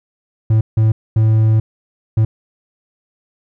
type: tone bursts at uneven times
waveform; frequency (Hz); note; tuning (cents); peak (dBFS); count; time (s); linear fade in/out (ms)
triangle; 110; A2; 0; -7; 4; 0.5-0.61 / 0.77-0.92 / 1.16-1.6 / 2.17-2.25; 5
effects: none